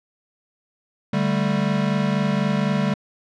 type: chord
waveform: square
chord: D suspended fourth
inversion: none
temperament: equal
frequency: 146.83 / 196 / 220 Hz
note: D3 / G3 / A3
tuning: 0 / 0 / 0 cents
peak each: -25 / -22 / -26 dBFS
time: 1.13-2.94 s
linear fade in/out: 5 ms
effects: low-pass 4000 Hz 12 dB/octave